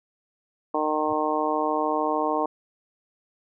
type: harmonic tone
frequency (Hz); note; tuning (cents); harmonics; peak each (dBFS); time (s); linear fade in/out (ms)
153.3; D#3; -25; 2 / 3 / 4 / 5 / 6 / 7; -29 / -29 / -29 / -29 / -29 / -29; 0.74-2.46; 5
type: tone with exponential growth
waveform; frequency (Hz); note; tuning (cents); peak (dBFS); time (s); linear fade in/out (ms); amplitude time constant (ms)
sine; 110; A2; 0; -38; 1.02-1.13; 5; 23
effects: none